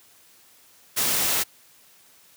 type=noise; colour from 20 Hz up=white; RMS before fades=-23 dBFS; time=0.96-1.44 s; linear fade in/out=20 ms; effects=white hiss -55 dBFS RMS until 2.36 s + high-pass 80 Hz 12 dB/octave